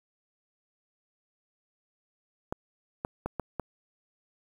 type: clicks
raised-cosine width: 1 ms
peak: -17 dBFS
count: 5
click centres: 2.525 / 3.049 / 3.26 / 3.397 / 3.597 s
effects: 8-bit